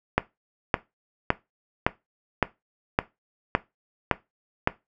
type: click train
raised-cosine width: 0.5 ms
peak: -3 dBFS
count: 9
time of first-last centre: 0.18-4.674 s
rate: 1.78 Hz
effects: noise-tail reverb RT60 0.2 s tail -17 dB re dry